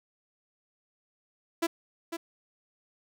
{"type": "tone with echo", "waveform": "sawtooth", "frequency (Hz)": 334.1, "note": "E4", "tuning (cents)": 23, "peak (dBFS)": -21, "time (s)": [1.62, 1.67], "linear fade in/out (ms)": 10, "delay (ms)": 500, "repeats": 1, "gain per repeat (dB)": -8, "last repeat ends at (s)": 2.17, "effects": []}